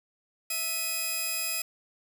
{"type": "tone pair together", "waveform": "5% pulse", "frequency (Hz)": [658, 2512], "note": ["E5", "D#7"], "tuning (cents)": [-3, 16], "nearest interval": "octave + major seventh", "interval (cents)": 2319, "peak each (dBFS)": [-28, -20], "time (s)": [0.5, 1.62], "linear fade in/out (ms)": 5, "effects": ["9-bit"]}